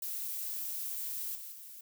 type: noise with level steps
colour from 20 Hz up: violet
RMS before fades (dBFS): -38 / -45 / -49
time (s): 0.02-1.81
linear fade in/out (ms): 5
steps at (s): 1.35 / 1.52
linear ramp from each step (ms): 2
effects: none